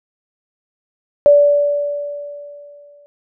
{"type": "tone with exponential decay", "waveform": "sine", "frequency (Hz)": 579, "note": "D5", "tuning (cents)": -25, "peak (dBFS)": -4, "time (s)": [1.26, 3.06], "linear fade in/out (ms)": 0, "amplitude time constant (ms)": 390, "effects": []}